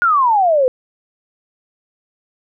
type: exponential sweep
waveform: sine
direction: down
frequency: 1463 to 493.9 Hz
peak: -10 dBFS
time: 0.02-0.68 s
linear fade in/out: 0 ms
effects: none